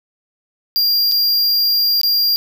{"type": "tone with dropouts", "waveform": "square", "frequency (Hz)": 4781, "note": "D8", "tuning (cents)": 30, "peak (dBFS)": -13, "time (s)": [0.76, 2.36], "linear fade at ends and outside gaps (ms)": 0, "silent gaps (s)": [[1.115, 1.12], [2.014, 2.033]], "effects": []}